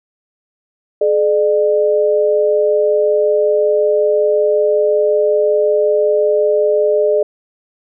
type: tone pair together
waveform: sine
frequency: 425.4 / 600 Hz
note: G#4 / D5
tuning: +42 / +37 cents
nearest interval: tritone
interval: 595 cents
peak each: -13 dBFS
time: 1.01-7.23 s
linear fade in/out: 5 ms
effects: none